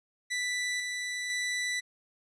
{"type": "tone with tremolo", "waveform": "sawtooth", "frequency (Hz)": 1978, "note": "B6", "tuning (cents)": 2, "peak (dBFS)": -26, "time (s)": [0.3, 1.81], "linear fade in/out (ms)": 20, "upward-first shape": "square", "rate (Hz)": 1, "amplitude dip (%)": 30, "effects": ["resampled to 22050 Hz"]}